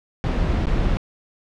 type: noise with dropouts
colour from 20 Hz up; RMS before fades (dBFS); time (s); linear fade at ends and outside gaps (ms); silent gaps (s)
brown; -20; 0.24-0.97; 0; 0.657-0.669
effects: low-pass 4000 Hz 12 dB/octave